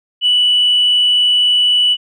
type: tone with frequency modulation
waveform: sine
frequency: 2960 Hz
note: F#7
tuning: in tune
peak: -8 dBFS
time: 0.21-1.97 s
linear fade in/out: 50 ms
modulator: 63.7 Hz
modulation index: 0.43
effects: tanh soft clip ceiling -5 dBFS